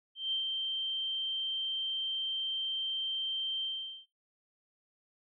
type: tone with ADSR envelope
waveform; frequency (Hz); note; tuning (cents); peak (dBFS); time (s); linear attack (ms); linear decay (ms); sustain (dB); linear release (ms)
sine; 3136; G7; 0; -29; 0.15-4.06; 170; 110; -3; 430
effects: noise-tail reverb RT60 0.3 s tail -23 dB re dry